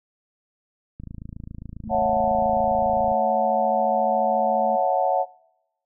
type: click train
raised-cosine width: 5 ms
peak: -24 dBFS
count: 59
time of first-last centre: 1-3.117 s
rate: 27.4 Hz
type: tone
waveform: sine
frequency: 220 Hz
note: A3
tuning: in tune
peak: -31 dBFS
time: 1.84-4.77 s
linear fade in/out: 20 ms
type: chord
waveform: sine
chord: F# minor seventh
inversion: second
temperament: equal with one note detuned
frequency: 554.4 / 659.3 / 733.6 / 880 Hz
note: C#5 / E5 / F#5 / A5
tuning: 0 / 0 / -15 / 0 cents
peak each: -24 / -26 / -21 / -26 dBFS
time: 1.89-5.26 s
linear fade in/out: 50 ms
effects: noise-tail reverb RT60 0.9 s tail -25 dB re dry

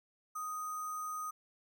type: tone with sample-and-hold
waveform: sine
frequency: 1244.5 Hz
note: D#6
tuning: in tune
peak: -37 dBFS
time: 0.35-1.31 s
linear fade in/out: 10 ms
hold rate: 7350 Hz
effects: none

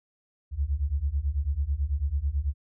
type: beating tone pair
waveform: sine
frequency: 66.3 / 75.4 Hz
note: C2 / D2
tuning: +23 / +46 cents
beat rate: 9.1 Hz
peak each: -28 / -27 dBFS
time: 0.51-2.54 s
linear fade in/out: 50 ms
effects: none

